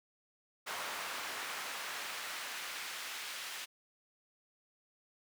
brown noise with high-pass filter sweep, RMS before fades -42 dBFS, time 0.66-3.66 s, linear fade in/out 20 ms, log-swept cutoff 1100 to 2200 Hz, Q 0.8, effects none

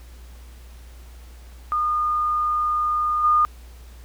sine tone with level steps, 1220 Hz, D#6, 34 cents flat, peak -19 / -14 dBFS, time 1.72-3.45 s, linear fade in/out 0 ms, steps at 3.23 s, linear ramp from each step 20 ms, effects added 60 Hz sine -40 dBFS peak until 4.04 s + pink hiss -52 dBFS RMS until 4.04 s

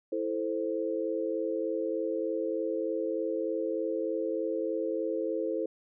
sine chord, A minor, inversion second, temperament equal, 329.6 / 440 / 523.3 Hz, E4 / A4 / C5, 0 / 0 / 0 cents, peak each -33 dBFS, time 0.12-5.66 s, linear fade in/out 5 ms, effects none

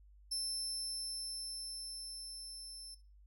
30% pulse tone with level ramp, 5310 Hz, E8, 12 cents sharp, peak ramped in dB -31 to -43 dBFS, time 0.31-2.95 s, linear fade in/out 10 ms, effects noise-tail reverb RT60 0.3 s tail -17 dB re dry + added 50 Hz sine -58 dBFS peak until 3.26 s

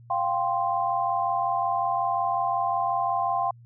sine chord, F suspended second, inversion none, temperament equal, 698.5 / 784 / 1046.5 Hz, F5 / G5 / C6, 0 / 0 / 0 cents, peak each -27 dBFS, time 0.1-3.51 s, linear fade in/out 5 ms, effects added 118 Hz sine -47 dBFS peak until 3.65 s

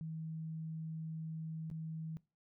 sine tone with dropouts, 160 Hz, D#3, 49 cents sharp, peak -40 dBFS, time 0.01-2.17 s, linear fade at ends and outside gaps 0 ms, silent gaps 1.701-1.713 s, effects noise-tail reverb RT60 0.3 s tail -21 dB re dry

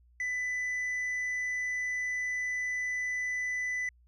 triangle tone with tanh clipping, 1995 Hz, B6, 17 cents sharp, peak -31 dBFS, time 0.2-3.89 s, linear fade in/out 2 ms, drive 8 dB, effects added 60 Hz sine -59 dBFS peak until 4.07 s

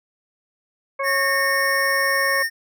harmonic tone, 549 Hz, C#5, 17 cents flat, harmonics 1 / 2 / 3 / 4, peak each -25 / -25 / -35 / -29 dBFS, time 0.99-2.43 s, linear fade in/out 10 ms
square tone, 1828 Hz, A#6, 34 cents flat, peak -20 dBFS, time 1.03-2.5 s, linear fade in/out 50 ms
effects none

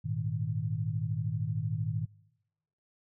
sine chord, Ab suspended second, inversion none, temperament just, 103.83 / 116.8 / 155.74 Hz, Ab2 / Bb2 / Eb3, 0 / +4 / +2 cents, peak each -35 / -34 / -34 dBFS, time 0.04-2.06 s, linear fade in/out 20 ms, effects noise-tail reverb RT60 0.9 s tail -23 dB re dry

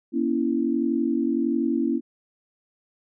sine tone cluster, 238.9 / 280.4 / 331.6 Hz, A#3 / C#4 / E4, +43 / +20 / +10 cents, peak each -25 dBFS, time 0.12-2.01 s, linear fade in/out 50 ms, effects none

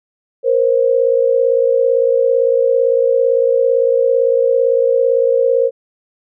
sine tone pair together, 472.1 / 529.9 Hz, A#4 / C5, +22 / +22 cents, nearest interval major second, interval 200 cents, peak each -13 dBFS, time 0.43-5.71 s, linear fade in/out 50 ms, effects none

